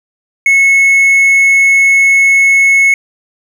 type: tone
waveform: triangle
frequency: 2192 Hz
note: C#7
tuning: 20 cents flat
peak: -3 dBFS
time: 0.46-2.94 s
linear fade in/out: 2 ms
effects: none